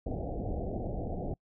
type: low-pass noise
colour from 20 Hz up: pink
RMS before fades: -35 dBFS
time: 0.06-1.34 s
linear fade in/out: 5 ms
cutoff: 770 Hz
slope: 96 dB/octave
effects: noise-tail reverb RT60 0.1 s tail -26 dB re dry